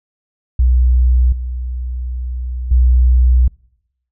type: tone with level steps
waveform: sine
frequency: 62 Hz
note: B1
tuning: 7 cents sharp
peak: -8 / -19 / -7 dBFS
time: 0.59-3.48 s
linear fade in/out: 5 ms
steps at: 1.32 / 2.71 s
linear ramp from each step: 5 ms
effects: noise-tail reverb RT60 0.8 s tail -26 dB re dry